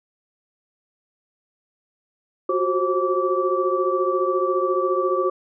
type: tone cluster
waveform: sine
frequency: 361.8 / 376.2 / 532 / 1157 Hz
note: F#4 / F#4 / C5 / D6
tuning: -39 / +29 / +29 / -26 cents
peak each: -24 dBFS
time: 2.49-5.3 s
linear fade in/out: 5 ms
effects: none